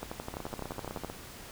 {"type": "two click trains", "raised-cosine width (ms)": 1, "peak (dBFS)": [-24, -22], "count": [13, 13], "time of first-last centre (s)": [[0.34, 1.099], [0.03, 1.047]], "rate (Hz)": [15.8, 11.8], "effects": ["pink hiss -47 dBFS RMS until 1.51 s"]}